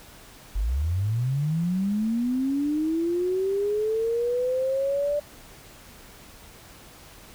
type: linear sweep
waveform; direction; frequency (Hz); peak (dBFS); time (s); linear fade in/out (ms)
sine; up; 43.65 to 590; -22; 0.55-5.2; 10
effects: pink hiss -48 dBFS RMS until 7.34 s